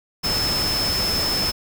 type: tone in noise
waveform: sine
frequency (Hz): 5250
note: E8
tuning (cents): -8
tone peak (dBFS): -21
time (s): 0.23-1.52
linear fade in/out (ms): 20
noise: pink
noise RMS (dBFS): -26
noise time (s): 0.23-1.52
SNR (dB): +2
effects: none